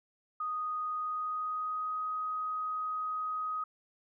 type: tone with pitch glide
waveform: sine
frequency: 1242 to 1255.7 Hz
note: D#6 to D#6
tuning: -3 to +15 cents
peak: -32 dBFS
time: 0.4-3.64 s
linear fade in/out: 5 ms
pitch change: +18 cents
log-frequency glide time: 0.93-2.02 s
effects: none